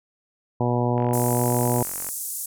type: harmonic tone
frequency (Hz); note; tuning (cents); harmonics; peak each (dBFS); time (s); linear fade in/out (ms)
121.7; B2; -25; 1 / 2 / 3 / 4 / 5 / 6 / 7 / 8; -23 / -26 / -28 / -29 / -30 / -31 / -31 / -32; 0.6-1.83; 5
type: click train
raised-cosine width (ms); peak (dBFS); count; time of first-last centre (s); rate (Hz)
0.5; -23; 52; 0.98-2.089; 46
type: band-pass noise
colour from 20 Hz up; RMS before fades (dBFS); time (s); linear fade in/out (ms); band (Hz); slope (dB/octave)
white; -31; 1.13-2.46; 5; 7500 to 13000; 24
effects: none